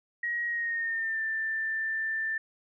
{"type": "tone with pitch glide", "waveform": "sine", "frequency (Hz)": [1895, 1778.3], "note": ["A#6", "A6"], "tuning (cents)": [28, 18], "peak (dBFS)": -28, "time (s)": [0.23, 2.38], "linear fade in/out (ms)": 5, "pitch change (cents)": -110, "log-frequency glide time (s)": [0.47, 1.22], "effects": []}